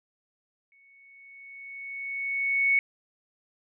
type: tone with exponential growth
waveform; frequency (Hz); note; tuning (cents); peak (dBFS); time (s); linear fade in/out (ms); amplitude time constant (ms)
sine; 2217; C#7; 0; -18; 0.72-2.79; 1; 450
effects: none